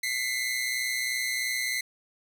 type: tone pair together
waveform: sawtooth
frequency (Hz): 2012 / 2135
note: B6 / C7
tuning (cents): +32 / +34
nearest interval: minor second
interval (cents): 102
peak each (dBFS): -26 / -28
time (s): 0.03-1.81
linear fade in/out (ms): 5
effects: none